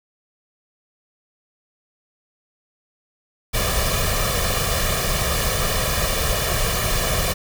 pink noise with comb filter, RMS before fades -21 dBFS, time 3.53-7.34 s, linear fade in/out 20 ms, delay 1.7 ms, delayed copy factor +0.75, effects none

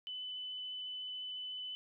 sine tone with vibrato, 3008 Hz, F#7, 28 cents sharp, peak -40 dBFS, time 0.07-1.75 s, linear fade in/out 0 ms, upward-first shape triangle, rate 14 Hz, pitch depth 9 cents each way, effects none

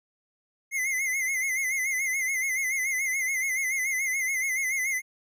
square tone with vibrato, 2093 Hz, C7, in tune, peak -26 dBFS, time 0.71-5.02 s, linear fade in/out 50 ms, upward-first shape sine, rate 7 Hz, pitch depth 78 cents each way, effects none

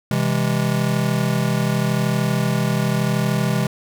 square chord, C augmented, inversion none, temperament just, 130.81 / 163.52 / 204.4 Hz, C3 / E3 / G#3, 0 / -14 / -27 cents, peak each -22 / -23 / -23 dBFS, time 0.11-3.67 s, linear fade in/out 2 ms, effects none

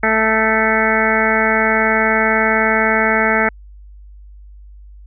harmonic tone, 220.1 Hz, A3, 1 cent sharp, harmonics 1 / 2 / 3 / 4 / 6 / 7 / 8 / 9 / 10, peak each -21 / -21 / -21 / -21 / -21 / -21 / -21 / -21 / -21 dBFS, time 0.03-3.49 s, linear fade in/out 5 ms, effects added 50 Hz sine -36 dBFS peak until 5.06 s

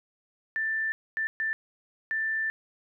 sine tone bursts at uneven times, 1773 Hz, A6, 13 cents sharp, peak -26 dBFS, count 4, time 0.56-0.92 / 1.17-1.27 / 1.4-1.53 / 2.11-2.5 s, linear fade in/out 0 ms, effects none

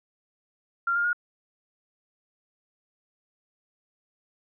sine tone with pitch steps, 1385 / 1408 / 1434 Hz, F6 / F6 / F6, -15 / +14 / +45 cents, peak -22 dBFS, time 0.87-1.131 s, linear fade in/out 5 ms, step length 87 ms, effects none

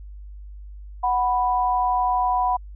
sine tone pair together, 740 / 987.8 Hz, F#5 / B5, 0 / 0 cents, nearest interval perfect fourth, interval 500 cents, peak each -21 dBFS, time 1.03-2.57 s, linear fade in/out 10 ms, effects added 50 Hz sine -36 dBFS peak until 2.75 s

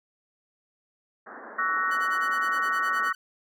white band-pass noise, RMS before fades -43 dBFS, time 1.26-3.1 s, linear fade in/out 10 ms, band 210 to 1800 Hz, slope 96 dB/octave
sine chord, F# dominant seventh, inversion second, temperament equal with one note detuned, 1130.1 / 1318.5 / 1480 / 1864.7 Hz, C#6 / E6 / F#6 / A#6, +33 / 0 / 0 / 0 cents, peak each -29 dBFS, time 1.58-3.13 s, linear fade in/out 10 ms
sawtooth tone with tremolo, 1500 Hz, F#6, 23 cents sharp, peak -32 dBFS, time 1.91-3.15 s, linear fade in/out 2 ms, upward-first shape sine, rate 9.7 Hz, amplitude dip 100%
effects none

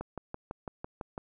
click train, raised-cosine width 1 ms, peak -23 dBFS, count 8, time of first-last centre 0.01-1.179 s, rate 5.99 Hz, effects none

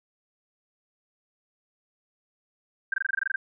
sine tone bursts, 1579 Hz, G6, 12 cents sharp, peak -22 dBFS, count 11, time 2.92-3.36 s, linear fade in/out 5 ms, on 20 ms, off 22 ms, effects none

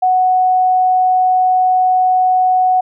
sine tone, 740 Hz, F#5, in tune, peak -9 dBFS, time 0.02-2.81 s, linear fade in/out 10 ms, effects none

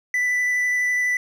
triangle tone with vibrato, 1984 Hz, B6, 7 cents sharp, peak -17 dBFS, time 0.14-1.17 s, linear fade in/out 2 ms, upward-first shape sine, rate 12 Hz, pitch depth 9 cents each way, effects none

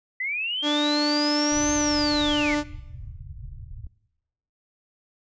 sine linear two-way sweep, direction up then down, 1976 to 6380 to 1976 Hz, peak -25 dBFS, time 0.2-2.55 s, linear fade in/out 5 ms, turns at 1.74 s
sawtooth tone, 295.5 Hz, D4, 11 cents sharp, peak -18 dBFS, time 0.62-2.64 s, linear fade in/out 50 ms
pink low-pass noise, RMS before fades -38 dBFS, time 1.52-3.87 s, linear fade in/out 2 ms, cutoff 140 Hz, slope 96 dB/octave
effects noise-tail reverb RT60 0.9 s tail -20 dB re dry + resampled to 16000 Hz

